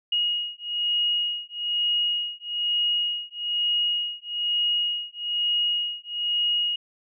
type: beating tone pair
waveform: sine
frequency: 2880 / 2881.1 Hz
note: F#7 / F#7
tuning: -47 / -47 cents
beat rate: 1.1 Hz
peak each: -26 dBFS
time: 0.12-6.76 s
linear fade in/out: 5 ms
effects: none